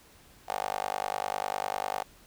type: tone with high-pass filter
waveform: 15% pulse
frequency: 49.99 Hz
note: G1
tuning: 35 cents sharp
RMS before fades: -33 dBFS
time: 0.48-2.03 s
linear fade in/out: 10 ms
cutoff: 720 Hz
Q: 5.5
effects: pink hiss -57 dBFS RMS until 2.26 s